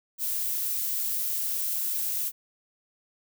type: noise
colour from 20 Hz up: violet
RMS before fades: -29 dBFS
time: 0.18-2.32 s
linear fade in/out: 50 ms
effects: none